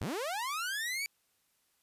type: linear sweep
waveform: sawtooth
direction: up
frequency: 64.3 to 2325 Hz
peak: -30 dBFS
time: 0.01-1.06 s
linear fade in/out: 0 ms
effects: white hiss -74 dBFS RMS until 1.82 s + resampled to 32000 Hz